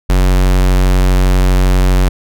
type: tone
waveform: square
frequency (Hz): 46.25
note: F#1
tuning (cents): 0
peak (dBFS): -8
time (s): 0.09-2.09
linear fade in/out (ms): 10
effects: none